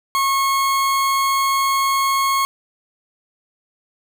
40% pulse tone, 1091 Hz, C#6, 28 cents flat, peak -15 dBFS, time 0.15-2.45 s, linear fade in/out 0 ms, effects none

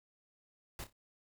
pink noise with echo, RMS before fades -43 dBFS, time 0.79-0.84 s, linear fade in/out 2 ms, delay 29 ms, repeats 3, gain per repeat -11 dB, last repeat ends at 0.927 s, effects none

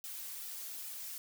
blue noise with flanger, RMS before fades -44 dBFS, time 0.04-1.18 s, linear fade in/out 0 ms, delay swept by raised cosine 1.8 to 4.1 ms, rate 2.4 Hz, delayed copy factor -0.8, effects none

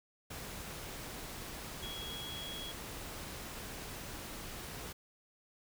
sine tone in noise, 3322 Hz, G#7, in tune, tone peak -43 dBFS, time 1.82-2.72 s, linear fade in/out 10 ms, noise pink, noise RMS -45 dBFS, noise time 0.3-4.93 s, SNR -1 dB, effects none

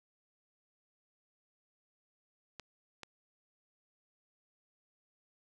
clicks, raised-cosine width 0.2 ms, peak -27 dBFS, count 2, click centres 2.597 / 3.033 s, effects none

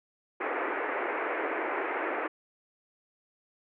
pink band-pass noise, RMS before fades -32 dBFS, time 0.4-2.28 s, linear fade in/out 10 ms, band 310 to 2300 Hz, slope 48 dB/octave, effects none

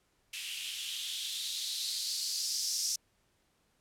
violet noise with band-pass filter sweep, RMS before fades -36 dBFS, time 0.33-2.96 s, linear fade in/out 5 ms, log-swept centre 2700 to 5600 Hz, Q 4.4, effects pink hiss -73 dBFS RMS until 3.8 s + low-pass 12000 Hz 12 dB/octave

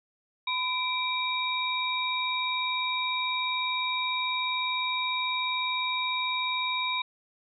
sine tone cluster, 1007 / 2344 / 3761 Hz, B5 / D7 / A#7, +33 / -4 / +15 cents, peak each -31 dBFS, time 0.47-7.02 s, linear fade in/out 5 ms, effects none

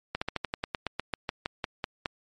slowing click train, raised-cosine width 0.3 ms, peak -13 dBFS, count 16, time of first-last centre 0.15-2.058 s, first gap 65 ms, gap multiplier 1.09, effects MP3 48 kbps

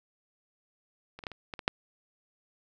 clicks, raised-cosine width 0.3 ms, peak -28 / -26 / -18 / -28 / -21 / -23 / -8 dBFS, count 7, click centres 1.19 / 1.238 / 1.268 / 1.317 / 1.538 / 1.592 / 1.679 s, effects none

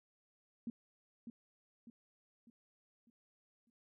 sine tone with echo, 233.1 Hz, A#3, in tune, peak -38 dBFS, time 0.67-0.7 s, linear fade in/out 2 ms, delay 600 ms, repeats 5, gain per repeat -7 dB, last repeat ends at 3.7 s, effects none

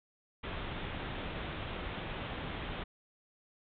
pink low-pass noise, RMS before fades -40 dBFS, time 0.43-2.84 s, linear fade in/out 10 ms, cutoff 3700 Hz, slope 96 dB/octave, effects none

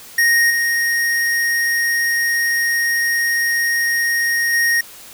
square tone with level steps, 1864.7 Hz, A#6, in tune, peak -12 / -16 / -14 dBFS, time 0.18-4.81 s, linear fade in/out 5 ms, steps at 0.5 / 4.53 s, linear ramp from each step 5 ms, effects white hiss -39 dBFS RMS until 5.13 s

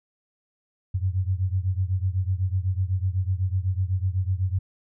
sine beating tone pair, 90.7 / 98.7 Hz, F#2 / G2, -34 / +12 cents, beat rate 8 Hz, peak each -24 / -26 dBFS, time 0.94-4.59 s, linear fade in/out 10 ms, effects none

